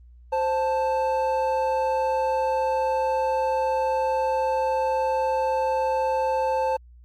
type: tone pair together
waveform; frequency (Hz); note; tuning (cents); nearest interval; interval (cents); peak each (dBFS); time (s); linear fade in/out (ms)
triangle; 523.8 / 880; C5 / A5; +2 / 0; major sixth; 898; -22; 0.32-6.77; 10
effects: added 60 Hz sine -46 dBFS peak until 7.04 s + Opus 32 kbps